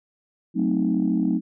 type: chord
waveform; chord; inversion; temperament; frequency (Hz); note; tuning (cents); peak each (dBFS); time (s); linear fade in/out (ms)
sine; F# diminished seventh; none; equal with one note detuned; 185 / 220 / 259.2 / 311.1; F#3 / A3 / C4 / Eb4; 0 / 0 / -16 / 0; -24; 0.54-1.41; 50
effects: tanh soft clip ceiling -11 dBFS